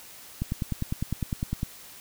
click train, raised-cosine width 5 ms, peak -15 dBFS, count 13, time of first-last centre 0.42-1.631 s, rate 9.91 Hz, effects white hiss -47 dBFS RMS until 2 s

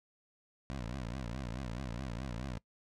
15% pulse tone with vibrato, 61.74 Hz, B1, in tune, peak -32 dBFS, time 0.7-2.58 s, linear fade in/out 0 ms, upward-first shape triangle, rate 4.7 Hz, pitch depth 230 cents each way, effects noise-tail reverb RT60 0.1 s tail -22 dB re dry + low-pass 7000 Hz 12 dB/octave

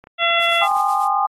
clicks, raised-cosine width 0.5 ms, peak -27 dBFS, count 10, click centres 0.04 / 0.071 / 0.224 / 0.306 / 0.399 / 0.49 / 0.523 / 0.621 / 0.714 / 0.767 s
harmonic tone, 679 Hz, F5, 49 cents flat, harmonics 1 / 2 / 3 / 4 / 5, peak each -21 / -21 / -21 / -21 / -21 dBFS, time 0.18-0.68 s, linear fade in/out 50 ms
blue noise with tremolo, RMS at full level -35 dBFS, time 0.39-1.09 s, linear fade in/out 50 ms, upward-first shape sine, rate 8.1 Hz, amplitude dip 65%
sine chord, Ab major seventh, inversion third, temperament equal with one note detuned, 784 / 830.6 / 1046.5 / 1219.6 Hz, G5 / Ab5 / C6 / Eb6, 0 / 0 / 0 / -35 cents, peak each -20 / -21 / -25 / -20 dBFS, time 0.61-1.27 s, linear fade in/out 10 ms
effects AAC 32 kbps

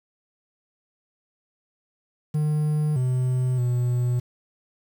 triangle tone with pitch steps, 151.6 / 127.2 / 122.8 Hz, D#3 / C3 / B2, -45 / -48 / -9 cents, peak -18 dBFS, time 2.34-4.2 s, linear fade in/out 10 ms, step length 620 ms, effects 8-bit

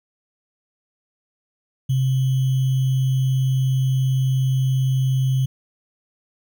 sine tone with sample-and-hold, 131.4 Hz, C3, 8 cents sharp, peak -16 dBFS, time 1.89-5.46 s, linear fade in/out 10 ms, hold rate 3150 Hz, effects none

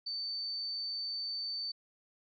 sine tone, 4553 Hz, C#8, 45 cents sharp, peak -35 dBFS, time 0.06-1.72 s, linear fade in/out 10 ms, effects none

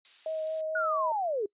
violet noise, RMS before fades -40 dBFS, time 0.05-0.61 s, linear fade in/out 0 ms
sine tone with vibrato, 632 Hz, D#5, 27 cents sharp, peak -30 dBFS, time 0.26-1.12 s, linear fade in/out 2 ms, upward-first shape triangle, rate 4.4 Hz, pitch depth 15 cents each way
sine linear sweep, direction down, 1480 to 381.3 Hz, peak -27 dBFS, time 0.75-1.46 s, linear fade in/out 5 ms
effects noise-tail reverb RT60 0.1 s tail -25 dB re dry + resampled to 8000 Hz

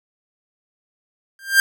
45% pulse tone with exponential growth, 1589 Hz, G6, 23 cents sharp, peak -7 dBFS, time 1.39-1.6 s, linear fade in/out 1 ms, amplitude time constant 45 ms, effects none

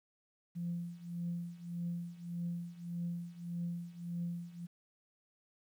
sine tone with tremolo, 172.3 Hz, F3, 23 cents flat, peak -33 dBFS, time 0.55-4.67 s, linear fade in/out 20 ms, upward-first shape triangle, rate 1.7 Hz, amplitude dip 90%, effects tanh soft clip ceiling -30 dBFS + 11-bit

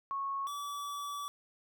sine / square tone pair in turn, 1100 / 1149.5 Hz, C#6 / D6, -14 / -37 cents, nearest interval minor second, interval 77 cents, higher second, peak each -33 / -38 dBFS, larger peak first, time 0.11-0.47 / 0.47-1.28 s, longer second, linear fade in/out 0 ms, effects none

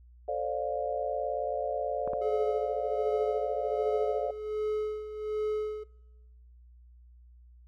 sine chord, D minor seventh, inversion second, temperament just, 440.5 / 528.6 / 587.3 / 704.8 Hz, A4 / C5 / D5 / F5, +2 / +18 / 0 / +16 cents, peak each -37 / -35 / -33 / -35 dBFS, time 0.28-4.31 s, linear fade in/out 5 ms
clicks, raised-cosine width 1 ms, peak -24 dBFS, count 2, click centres 2.076 / 2.134 s
triangle tone with tremolo, 426.8 Hz, G#4, 47 cents sharp, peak -25 dBFS, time 2.21-5.84 s, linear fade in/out 10 ms, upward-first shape sine, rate 1.3 Hz, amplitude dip 70%
effects noise-tail reverb RT60 1.0 s tail -21 dB re dry + added 60 Hz sine -52 dBFS peak until 7.67 s

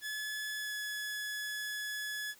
sawtooth tone with pitch glide, 1713 to 1700.2 Hz, A6 to G#6, -47 to +40 cents, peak -33 dBFS, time 0.01-2.35 s, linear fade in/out 50 ms, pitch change -13 cents, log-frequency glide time 0.56-0.74 s, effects white hiss -60 dBFS RMS until 2.39 s

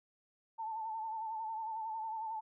sine tone with vibrato, 885 Hz, A5, 10 cents sharp, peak -37 dBFS, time 0.58-2.41 s, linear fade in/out 20 ms, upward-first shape sine, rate 11 Hz, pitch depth 50 cents each way, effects none

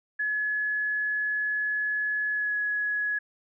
sine tone with pitch glide, 1700 to 1683.4 Hz, G#6 to G#6, +40 to +23 cents, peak -25 dBFS, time 0.19-3.19 s, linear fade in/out 10 ms, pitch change -17 cents, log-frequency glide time 2.32-2.56 s, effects none

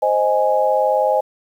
sine chord, Ab major, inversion first, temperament equal, 523.3 / 622.3 / 830.6 Hz, C5 / Eb5 / Ab5, 0 / 0 / 0 cents, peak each -18 dBFS, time 0.02-1.21 s, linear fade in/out 10 ms, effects 8-bit

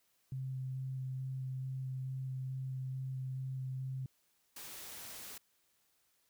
sine tone with vibrato, 131.1 Hz, C3, 4 cents sharp, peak -37 dBFS, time 0.32-4.06 s, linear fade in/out 2 ms, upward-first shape square, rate 2.3 Hz, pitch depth 8 cents each way
white noise, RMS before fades -48 dBFS, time 4.56-5.38 s, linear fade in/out 5 ms
effects white hiss -75 dBFS RMS until 6.29 s

